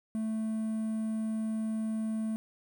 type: tone with quantisation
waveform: triangle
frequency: 220 Hz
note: A3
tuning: in tune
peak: -28 dBFS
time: 0.15-2.36 s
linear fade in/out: 0 ms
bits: 9
effects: none